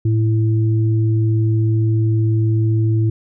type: tone pair together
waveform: sine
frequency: 110.81 / 331.4 Hz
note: A2 / E4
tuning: +13 / +9 cents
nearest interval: octave + perfect fifth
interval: 1896 cents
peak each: -13 / -23 dBFS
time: 0.05-3.1 s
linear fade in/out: 5 ms
effects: none